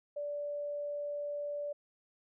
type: tone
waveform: sine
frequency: 582 Hz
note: D5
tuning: 16 cents flat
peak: -35 dBFS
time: 0.16-1.73 s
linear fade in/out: 10 ms
effects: none